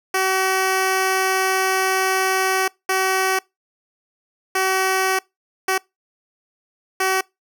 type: tone bursts at uneven times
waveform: 10% pulse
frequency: 379.1 Hz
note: F#4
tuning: 42 cents sharp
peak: -9 dBFS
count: 5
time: 0.14-2.68 / 2.89-3.39 / 4.55-5.19 / 5.68-5.78 / 7-7.21 s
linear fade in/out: 5 ms
effects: noise-tail reverb RT60 0.2 s tail -24 dB re dry